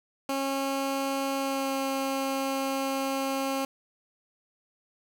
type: tone with pitch glide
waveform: 15% pulse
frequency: 272.7 to 270.3 Hz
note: C#4 to C#4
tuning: -28 to -44 cents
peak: -21 dBFS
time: 0.29-3.65 s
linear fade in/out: 2 ms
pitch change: -16 cents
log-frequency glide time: 1.37-1.76 s
effects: none